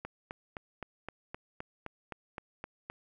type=click train; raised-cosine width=0.5 ms; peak=-24 dBFS; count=12; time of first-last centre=0.05-2.9 s; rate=3.86 Hz; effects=11-bit